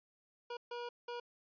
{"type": "tone bursts at uneven times", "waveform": "25% pulse", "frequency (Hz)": 480, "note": "B4", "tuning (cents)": -49, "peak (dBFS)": -37, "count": 3, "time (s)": [[0.5, 0.57], [0.71, 0.89], [1.08, 1.2]], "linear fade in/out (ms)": 5, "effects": ["resampled to 11025 Hz"]}